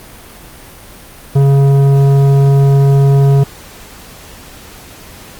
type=tone with tanh clipping; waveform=sine; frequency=138.59 Hz; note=C#3; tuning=in tune; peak=-7 dBFS; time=1.35-3.44 s; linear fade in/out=10 ms; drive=12 dB; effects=pink hiss -35 dBFS RMS until 5.39 s + Opus 32 kbps